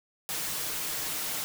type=noise with comb filter; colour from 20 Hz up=white; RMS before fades=-33 dBFS; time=0.29-1.44 s; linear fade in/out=0 ms; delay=6.5 ms; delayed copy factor=+0.55; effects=none